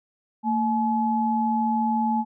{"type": "tone pair together", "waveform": "sine", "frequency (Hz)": [226.8, 853.6], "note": ["A#3", "G#5"], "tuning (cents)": [-47, 47], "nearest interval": "octave + major seventh", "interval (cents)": 2294, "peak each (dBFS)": [-23, -23], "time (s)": [0.43, 2.25], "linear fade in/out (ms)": 50, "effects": []}